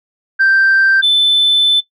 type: tone pair in turn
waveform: sine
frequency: 1568 / 3520 Hz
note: G6 / A7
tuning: 0 / 0 cents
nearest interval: octave + major second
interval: 1400 cents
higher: second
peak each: -6 dBFS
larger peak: neither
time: 0.39-1.02 / 1.02-1.81 s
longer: second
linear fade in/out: 20 ms
effects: noise-tail reverb RT60 0.1 s tail -18 dB re dry + tanh soft clip ceiling -5 dBFS